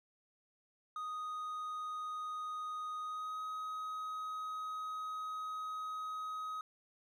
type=tone with pitch glide; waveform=triangle; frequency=1244.5 to 1262.6 Hz; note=D#6 to D#6; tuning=0 to +25 cents; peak=-37 dBFS; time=0.96-6.61 s; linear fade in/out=2 ms; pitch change=+25 cents; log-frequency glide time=3.02-3.41 s; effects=none